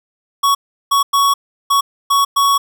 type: tone bursts at uneven times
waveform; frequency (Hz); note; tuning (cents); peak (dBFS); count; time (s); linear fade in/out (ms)
square; 1117; C#6; +13; -11; 6; 0.43-0.55 / 0.91-1.03 / 1.13-1.34 / 1.7-1.81 / 2.1-2.25 / 2.36-2.58; 10
effects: none